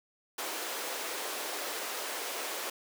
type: high-pass noise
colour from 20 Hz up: pink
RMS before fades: -37 dBFS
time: 0.38-2.7 s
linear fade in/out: 5 ms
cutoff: 380 Hz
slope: 24 dB/octave
effects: none